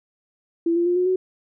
sine tone with pitch steps, 335.6 / 344.2 / 353.1 / 362.2 / 371.5 Hz, E4 / F4 / F4 / F#4 / F#4, +31 / -25 / +19 / -37 / +7 cents, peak -17 dBFS, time 0.66-1.16 s, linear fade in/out 5 ms, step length 100 ms, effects none

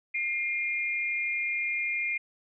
sine tone pair together, 2115 / 2417 Hz, C7 / D7, +18 / +49 cents, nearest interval major second, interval 231 cents, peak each -30 / -30 dBFS, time 0.14-2.18 s, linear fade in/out 10 ms, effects none

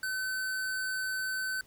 square tone, 1523 Hz, F#6, 50 cents sharp, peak -32 dBFS, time 0.03-1.61 s, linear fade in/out 2 ms, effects pink hiss -61 dBFS RMS until 1.66 s

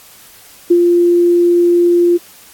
sine tone with ADSR envelope, 347.7 Hz, F4, 8 cents flat, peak -4 dBFS, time 0.7-2.18 s, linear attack 11 ms, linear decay 58 ms, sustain -3 dB, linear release 21 ms, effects white hiss -41 dBFS RMS until 2.53 s + AAC 64 kbps

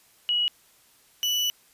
sine / 35% pulse tone pair in turn, 2914 / 2963 Hz, F#7 / F#7, -27 / +2 cents, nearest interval unison, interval 29 cents, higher second, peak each -21 dBFS, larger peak neither, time 0.29-0.48 / 1.23-1.5 s, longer second, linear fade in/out 0 ms, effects white hiss -59 dBFS RMS until 1.73 s + resampled to 32000 Hz

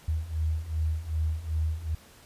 sine beating tone pair, 77.4 / 80 Hz, D#2 / D#2, -9 / +49 cents, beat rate 2.6 Hz, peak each -31 / -28 dBFS, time 0.08-1.95 s, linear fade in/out 5 ms, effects pink hiss -54 dBFS RMS until 2.25 s + resampled to 32000 Hz

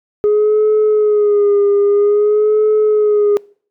sine tone with vibrato, 416.5 Hz, G#4, 5 cents sharp, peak -7 dBFS, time 0.24-3.37 s, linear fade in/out 0 ms, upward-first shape sine, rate 0.51 Hz, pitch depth 50 cents each way, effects noise-tail reverb RT60 0.5 s tail -26 dB re dry + tanh soft clip ceiling -7 dBFS

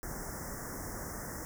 pink band-stop noise, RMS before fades -41 dBFS, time 0.03-1.45 s, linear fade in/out 0 ms, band 2000 to 5300 Hz, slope 96 dB/octave, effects none

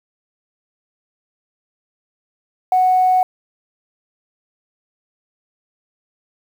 sine tone, 740 Hz, F#5, in tune, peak -10 dBFS, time 2.72-3.23 s, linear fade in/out 2 ms, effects tanh soft clip ceiling -6 dBFS + 7-bit

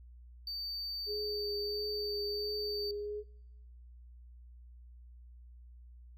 triangle tone, 4597 Hz, D8, 38 cents flat, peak -36 dBFS, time 0.47-2.91 s, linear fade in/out 2 ms
sine tone with vibrato, 415.3 Hz, G#4, in tune, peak -36 dBFS, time 1.06-3.24 s, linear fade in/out 50 ms, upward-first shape triangle, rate 1.5 Hz, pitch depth 20 cents each way
effects noise-tail reverb RT60 0.9 s tail -23 dB re dry + added 60 Hz sine -51 dBFS peak until 6.17 s

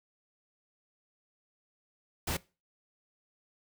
pink noise, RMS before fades -33 dBFS, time 2.27-2.37 s, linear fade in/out 5 ms, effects noise-tail reverb RT60 0.3 s tail -21 dB re dry

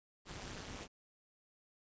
pink noise with amplitude modulation, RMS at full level -43 dBFS, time 0.25-0.88 s, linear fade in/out 50 ms, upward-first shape sine, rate 206 Hz, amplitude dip 95%, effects resampled to 16000 Hz

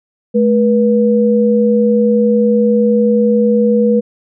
sine tone pair together, 214.9 / 484 Hz, A3 / B4, -41 / -35 cents, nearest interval octave + major second, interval 1406 cents, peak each -11 dBFS, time 0.34-4.01 s, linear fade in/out 20 ms, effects none

